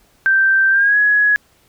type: tone with pitch glide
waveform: sine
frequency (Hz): 1565 to 1677.3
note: G6 to G#6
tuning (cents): -3 to +17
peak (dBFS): -10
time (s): 0.26-1.36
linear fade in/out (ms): 0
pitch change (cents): +120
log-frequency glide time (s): 0.71-0.97
effects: pink hiss -55 dBFS RMS until 1.68 s